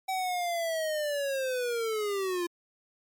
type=linear sweep; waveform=square; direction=down; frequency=766 to 342 Hz; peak=-29 dBFS; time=0.08-2.47 s; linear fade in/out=10 ms; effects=MP3 96 kbps